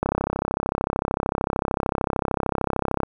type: click train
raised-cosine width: 1 ms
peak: -7 dBFS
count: 101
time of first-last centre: 0.03-3.033 s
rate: 33.3 Hz
effects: 8-bit